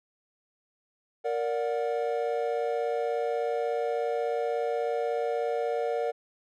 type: chord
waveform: triangle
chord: Bb augmented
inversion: none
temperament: just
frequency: 466.2 / 582.7 / 728.4 Hz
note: Bb4 / D5 / F#5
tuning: 0 / -14 / -27 cents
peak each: -27 / -30 / -31 dBFS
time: 1.24-6.12 s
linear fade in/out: 20 ms
effects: none